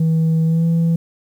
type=tone with pitch glide; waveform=sine; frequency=161.5 to 166.23 Hz; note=E3 to E3; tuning=-35 to +15 cents; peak=-10 dBFS; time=0-0.96 s; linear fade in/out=5 ms; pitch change=+50 cents; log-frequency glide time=0.45-0.65 s; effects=tanh soft clip ceiling -12 dBFS + 8-bit